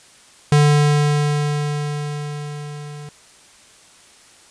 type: tone with level ramp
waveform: square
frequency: 147.4 Hz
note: D3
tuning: 7 cents sharp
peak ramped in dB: -10 to -33 dBFS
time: 0.52-3.09 s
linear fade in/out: 2 ms
effects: white hiss -48 dBFS RMS until 4.5 s + resampled to 22050 Hz